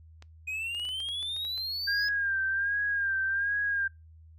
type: clicks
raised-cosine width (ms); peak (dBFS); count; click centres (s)
0.2; -31; 12; 0.224 / 0.748 / 0.797 / 0.852 / 0.89 / 1.003 / 1.088 / 1.228 / 1.365 / 1.45 / 1.578 / 2.085
type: exponential sweep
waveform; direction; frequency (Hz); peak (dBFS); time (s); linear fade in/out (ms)
triangle; up; 2489 to 5100; -30; 0.47-2.09; 10
type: tone with vibrato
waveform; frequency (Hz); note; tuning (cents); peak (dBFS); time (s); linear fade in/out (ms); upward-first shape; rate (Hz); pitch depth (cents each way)
sine; 1607; G6; +43; -26; 1.87-3.88; 10; sine; 1.3; 53
effects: noise-tail reverb RT60 0.2 s tail -23 dB re dry + added 80 Hz sine -50 dBFS peak until 4.38 s